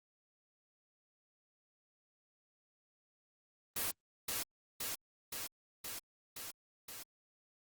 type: noise with echo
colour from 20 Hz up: white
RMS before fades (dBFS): -36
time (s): 3.76-3.91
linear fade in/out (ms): 5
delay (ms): 520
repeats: 6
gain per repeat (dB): -2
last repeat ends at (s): 7.03
effects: Opus 24 kbps